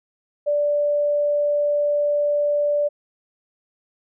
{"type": "tone", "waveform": "sine", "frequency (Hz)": 585, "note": "D5", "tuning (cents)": -7, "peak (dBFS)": -17, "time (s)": [0.46, 2.89], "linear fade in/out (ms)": 20, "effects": []}